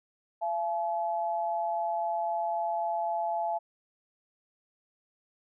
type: tone pair together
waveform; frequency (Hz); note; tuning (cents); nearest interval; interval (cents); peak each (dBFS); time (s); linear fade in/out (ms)
sine; 680 / 856.2; F5 / A5; -46 / -47; major third; 399; -30 / -31; 0.41-3.59; 20
effects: none